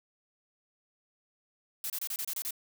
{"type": "noise bursts", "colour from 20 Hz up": "blue", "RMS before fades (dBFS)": -35, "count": 8, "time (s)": [1.84, 2.508], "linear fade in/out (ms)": 2, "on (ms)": 59, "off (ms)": 28, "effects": []}